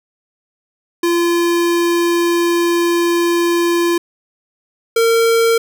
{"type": "tone pair in turn", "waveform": "square", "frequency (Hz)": [343.2, 458.1], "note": ["F4", "A#4"], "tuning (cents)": [-30, -30], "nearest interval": "perfect fourth", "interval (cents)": 500, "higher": "second", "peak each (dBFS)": [-13, -11], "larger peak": "second", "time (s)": [[1.03, 3.98], [4.96, 5.58]], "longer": "first", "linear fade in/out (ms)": 5, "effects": []}